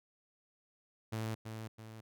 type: tone with echo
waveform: sawtooth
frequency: 110.7 Hz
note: A2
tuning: 11 cents sharp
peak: -32 dBFS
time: 1.12-1.35 s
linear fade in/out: 10 ms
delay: 330 ms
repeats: 2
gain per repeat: -6 dB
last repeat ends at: 2.01 s
effects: none